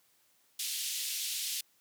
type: band-pass noise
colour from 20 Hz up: pink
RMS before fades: -36 dBFS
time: 0.59-1.61 s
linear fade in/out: 5 ms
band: 3000 to 15000 Hz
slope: 24 dB/octave
effects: white hiss -69 dBFS RMS until 1.8 s + high-pass 100 Hz 12 dB/octave